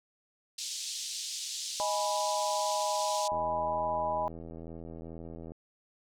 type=band-pass noise; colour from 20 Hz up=white; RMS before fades=-38 dBFS; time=0.58-3.28 s; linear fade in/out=5 ms; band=3400 to 7300 Hz; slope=24 dB/octave
type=chord; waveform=sine; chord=G# minor; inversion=second; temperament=equal; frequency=622.3 / 830.6 / 987.8 Hz; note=D#5 / G#5 / B5; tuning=0 / 0 / 0 cents; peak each=-33 dBFS; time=1.8-4.28 s; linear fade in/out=0 ms
type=click train; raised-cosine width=2 ms; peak=-31 dBFS; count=182; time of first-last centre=3.32-5.519 s; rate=82.3 Hz
effects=none